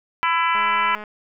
harmonic tone, 333.7 Hz, E4, 21 cents sharp, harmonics 3 / 4 / 5 / 6 / 7 / 8 / 9, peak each -20 / -23 / -29 / -27 / -26 / -33 / -32 dBFS, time 0.23-0.95 s, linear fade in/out 0 ms
click train, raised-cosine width 0.5 ms, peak -21 dBFS, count 104, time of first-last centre 0.55-1.038 s, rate 211 Hz
effects none

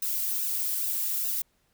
violet noise with flanger, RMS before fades -29 dBFS, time 0.02-1.42 s, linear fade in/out 5 ms, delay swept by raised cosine 0.89 to 2.69 ms, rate 2.4 Hz, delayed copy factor -0.95, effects pink hiss -70 dBFS RMS until 1.73 s

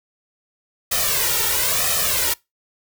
white noise with flanger, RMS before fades -20 dBFS, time 0.91-2.34 s, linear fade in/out 10 ms, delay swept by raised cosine 1.6 to 2.2 ms, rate 1 Hz, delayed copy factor +0.85, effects noise-tail reverb RT60 0.2 s tail -23 dB re dry

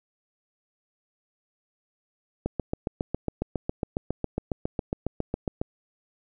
click train, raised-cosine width 2 ms, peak -13 dBFS, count 24, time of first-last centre 2.46-5.615 s, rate 7.29 Hz, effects none

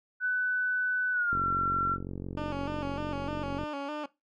sine tone with pitch glide, 1500 to 1359.7 Hz, F#6 to F6, +23 to -47 cents, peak -25 dBFS, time 0.2-1.98 s, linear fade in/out 50 ms, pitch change -170 cents, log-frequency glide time 1.12-1.38 s
click train, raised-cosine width 3 ms, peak -24 dBFS, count 107, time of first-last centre 1.33-3.634 s, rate 46 Hz
15% pulse tone with vibrato, 290 Hz, D4, 22 cents flat, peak -27 dBFS, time 2.37-4.06 s, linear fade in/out 5 ms, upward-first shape square, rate 3.3 Hz, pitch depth 60 cents each way
effects noise-tail reverb RT60 0.2 s tail -19 dB re dry + low-pass 3000 Hz 12 dB/octave

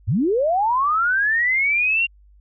sine linear sweep, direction up, 77.78 to 2794 Hz, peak -16 dBFS, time 0.07-2.07 s, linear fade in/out 20 ms, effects added 50 Hz sine -48 dBFS peak until 2.4 s

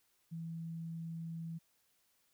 sine tone, 164.81 Hz, E3, in tune, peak -40 dBFS, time 0.31-1.59 s, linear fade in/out 20 ms, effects white hiss -75 dBFS RMS until 2.33 s

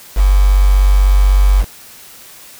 sine tone with quantisation, 48.06 Hz, G1, 34 cents flat, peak -6 dBFS, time 0.15-1.65 s, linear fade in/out 50 ms, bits 4, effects white hiss -38 dBFS RMS until 2.59 s

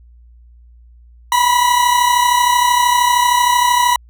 40% pulse tone pair together, 970 / 1003 Hz, B5 / B5, -31 / +26 cents, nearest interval minor second, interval 57 cents, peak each -11 / -16 dBFS, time 1.32-3.96 s, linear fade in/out 2 ms, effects added 59 Hz sine -41 dBFS peak until 4.09 s

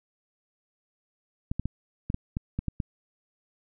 clicks, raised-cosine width 5 ms, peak -16 dBFS, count 9, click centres 1.515 / 1.596 / 1.656 / 2.101 / 2.144 / 2.369 / 2.59 / 2.683 / 2.802 s, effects none

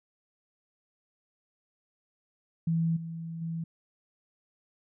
sine tone with level steps, 164.81 Hz, E3, in tune, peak -24 / -35 / -31 dBFS, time 2.67-3.64 s, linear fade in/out 5 ms, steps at 2.96 / 3.41 s, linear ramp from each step 10 ms, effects none

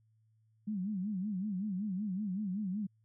sine tone with vibrato, 197.6 Hz, G3, 14 cents sharp, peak -33 dBFS, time 0.67-2.87 s, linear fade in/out 10 ms, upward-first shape sine, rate 5.3 Hz, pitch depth 160 cents each way, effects added 110 Hz sine -67 dBFS peak until 3.04 s

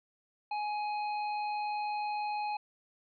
harmonic tone, 837 Hz, G#5, 13 cents sharp, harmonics 1 / 3 / 5, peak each -32 / -43 / -49 dBFS, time 0.51-2.57 s, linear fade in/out 5 ms, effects none

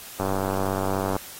click train, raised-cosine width 1 ms, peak -12 dBFS, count 94, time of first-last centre 0.2-1.165 s, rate 96.4 Hz, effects white hiss -41 dBFS RMS until 1.39 s + AAC 48 kbps

